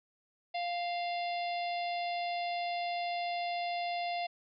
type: harmonic tone with a mistuned harmonic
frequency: 698.5 Hz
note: F5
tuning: in tune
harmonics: 1 / 3 / 4 / 5 / 6 / 7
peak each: -33 / -43 / -45 / -47 / -49 / -50 dBFS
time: 0.54-4.27 s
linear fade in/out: 10 ms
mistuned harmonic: 4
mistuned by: -23 cents
effects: none